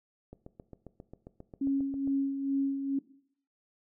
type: click train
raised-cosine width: 2 ms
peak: -32 dBFS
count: 14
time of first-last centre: 0.33-2.075 s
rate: 7.45 Hz
type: tone with tremolo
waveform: sine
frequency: 274.6 Hz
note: C#4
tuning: 16 cents flat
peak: -25 dBFS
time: 1.61-2.99 s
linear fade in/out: 5 ms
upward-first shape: sine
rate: 2.3 Hz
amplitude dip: 55%
effects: noise-tail reverb RT60 0.6 s tail -17 dB re dry